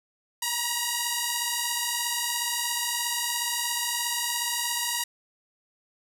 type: beating tone pair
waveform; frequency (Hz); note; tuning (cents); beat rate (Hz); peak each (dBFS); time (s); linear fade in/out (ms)
5% pulse; 945 / 962; A#5 / B5; +23 / -46; 17; -17; 0.42-5.04; 5
effects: none